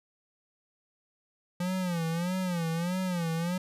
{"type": "tone with vibrato", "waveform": "square", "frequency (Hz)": 174.61, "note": "F3", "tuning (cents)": 0, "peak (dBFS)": -29, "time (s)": [1.6, 3.58], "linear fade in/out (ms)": 5, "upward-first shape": "sine", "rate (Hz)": 1.6, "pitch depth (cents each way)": 120, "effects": ["resampled to 32000 Hz"]}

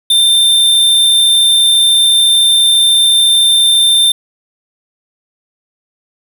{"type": "tone", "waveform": "square", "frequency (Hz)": 3587, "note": "A7", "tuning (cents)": 33, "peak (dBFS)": -7, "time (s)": [0.1, 4.12], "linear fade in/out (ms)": 5, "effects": []}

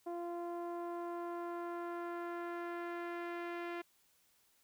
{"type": "tone with low-pass filter sweep", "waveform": "sawtooth", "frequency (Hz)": 345.2, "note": "F4", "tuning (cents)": -20, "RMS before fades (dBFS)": -42, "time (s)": [0.06, 3.82], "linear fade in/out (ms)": 10, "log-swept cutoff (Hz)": [780, 2300], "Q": 1.6, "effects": ["white hiss -72 dBFS RMS until 4.63 s"]}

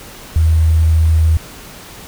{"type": "tone with sample-and-hold", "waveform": "sine", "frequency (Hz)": 80.2, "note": "E2", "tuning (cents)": -47, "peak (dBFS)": -8, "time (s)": [0.36, 1.37], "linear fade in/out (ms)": 0, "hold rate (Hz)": 8820, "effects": ["pink hiss -35 dBFS RMS until 2.07 s"]}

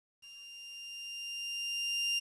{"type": "tone with level ramp", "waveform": "30% pulse", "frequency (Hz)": 2794, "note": "F7", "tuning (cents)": 0, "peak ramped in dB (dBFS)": [-47, -26], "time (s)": [0.22, 2.2], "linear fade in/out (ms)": 20, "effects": ["resampled to 24000 Hz", "11-bit"]}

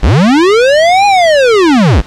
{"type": "linear two-way sweep", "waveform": "square", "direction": "up then down", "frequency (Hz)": [35.77, 827, 35.77], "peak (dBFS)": -5, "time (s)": [0.02, 2.02], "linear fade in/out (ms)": 20, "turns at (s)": 1.06, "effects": ["pink hiss -33 dBFS RMS until 2.06 s", "low-pass 5000 Hz 12 dB/octave"]}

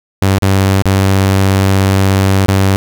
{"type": "tone with dropouts", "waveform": "sawtooth", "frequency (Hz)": 96.7, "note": "G2", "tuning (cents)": -23, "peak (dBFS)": -4, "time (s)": [0.22, 2.76], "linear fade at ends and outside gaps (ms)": 0, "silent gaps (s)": [[0.386, 0.423], [0.822, 0.856], [2.46, 2.483]], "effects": []}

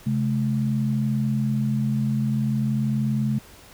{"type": "tone pair together", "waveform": "sine", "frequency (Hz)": [133.45, 213.9], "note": ["C3", "A3"], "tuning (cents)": [35, -49], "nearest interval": "minor sixth", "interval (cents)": 816, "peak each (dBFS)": -23, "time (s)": [0.06, 3.39], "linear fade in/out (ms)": 10, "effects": ["pink hiss -48 dBFS RMS until 3.73 s"]}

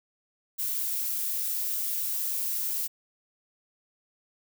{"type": "noise", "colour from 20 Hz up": "violet", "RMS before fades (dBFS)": -30, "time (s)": [0.58, 2.88], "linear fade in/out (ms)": 20, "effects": []}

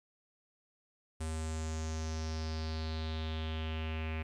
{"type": "tone with low-pass filter sweep", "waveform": "square", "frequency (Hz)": 79.4, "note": "D#2", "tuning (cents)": 36, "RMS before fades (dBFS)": -37, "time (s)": [1.2, 4.23], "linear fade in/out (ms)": 10, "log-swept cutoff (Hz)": [8800, 2400], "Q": 4.4, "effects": ["12-bit"]}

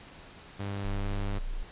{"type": "tone with pitch glide", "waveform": "sawtooth", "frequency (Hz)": [100, 100.58], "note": ["G2", "G2"], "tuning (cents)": [35, 45], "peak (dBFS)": -29, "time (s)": [0.59, 1.39], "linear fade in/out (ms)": 10, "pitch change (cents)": 10, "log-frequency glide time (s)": [0.88, 1.24]}
{"type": "tone", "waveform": "sine", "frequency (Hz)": 28.39, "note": "A#0", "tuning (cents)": -45, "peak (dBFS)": -30, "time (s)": [0.84, 1.64], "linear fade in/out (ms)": 10}
{"effects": ["pink hiss -50 dBFS RMS until 1.71 s", "resampled to 8000 Hz"]}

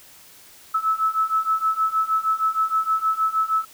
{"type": "beating tone pair", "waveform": "sine", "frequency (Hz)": [1300, 1306.4], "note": ["E6", "E6"], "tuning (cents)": [-24, -16], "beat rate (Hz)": 6.4, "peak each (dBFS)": [-23, -21], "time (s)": [0.74, 3.65], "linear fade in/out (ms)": 10, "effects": ["white hiss -48 dBFS RMS until 3.73 s"]}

